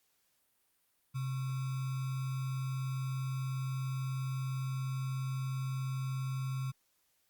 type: tone with sample-and-hold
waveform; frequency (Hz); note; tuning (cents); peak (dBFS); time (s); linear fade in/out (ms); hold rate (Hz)
sine; 131.5; C3; +9; -33; 1.14-6.72; 20; 1225
effects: white hiss -75 dBFS RMS until 7.29 s + Opus 48 kbps